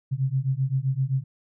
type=beating tone pair; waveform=sine; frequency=129.5 / 137.2 Hz; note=C3 / C#3; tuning=-17 / -17 cents; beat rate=7.7 Hz; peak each=-25 dBFS; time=0.11-1.24 s; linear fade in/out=20 ms; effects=none